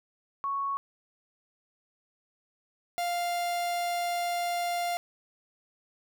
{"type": "tone pair in turn", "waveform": ["sine", "45% pulse"], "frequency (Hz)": [1108.7, 698.4], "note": ["C#6", "F5"], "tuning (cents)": [0, 0], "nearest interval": "minor sixth", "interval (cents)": 800, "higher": "first", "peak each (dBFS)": -28, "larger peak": "neither", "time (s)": [[0.44, 0.77], [2.98, 4.97]], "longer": "second", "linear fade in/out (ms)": 0, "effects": []}